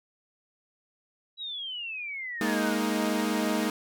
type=exponential sweep; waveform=sine; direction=down; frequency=3932 to 1396.9 Hz; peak=-33 dBFS; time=1.37-2.77 s; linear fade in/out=50 ms
type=chord; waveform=sawtooth; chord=Ab suspended second; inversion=none; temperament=equal with one note detuned; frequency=207.7 / 233.1 / 312.7 Hz; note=Ab3 / Bb3 / Eb4; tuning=0 / 0 / +9 cents; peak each=-26 dBFS; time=2.41-3.7 s; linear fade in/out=2 ms
effects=none